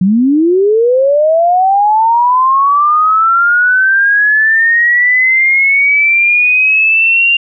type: linear sweep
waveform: sine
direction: up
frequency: 176.3 to 2793 Hz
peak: -6 dBFS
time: 0.01-7.37 s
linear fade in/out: 5 ms
effects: none